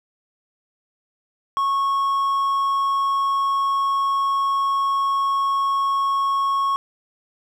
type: tone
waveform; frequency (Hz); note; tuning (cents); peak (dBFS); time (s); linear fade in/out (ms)
triangle; 1100; C#6; -14; -16; 1.57-6.76; 0
effects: none